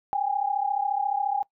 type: tone pair together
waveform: sine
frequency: 791 / 825.3 Hz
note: G5 / G#5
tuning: +15 / -11 cents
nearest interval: minor second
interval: 74 cents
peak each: -26 dBFS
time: 0.13-1.43 s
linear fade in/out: 0 ms
effects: noise-tail reverb RT60 0.1 s tail -21 dB re dry